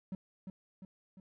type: tone with echo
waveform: triangle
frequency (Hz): 189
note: F#3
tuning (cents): +37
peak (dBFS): -34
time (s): 0.12-0.15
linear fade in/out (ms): 2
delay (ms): 350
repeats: 3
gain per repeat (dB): -5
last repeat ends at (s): 1.2
effects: none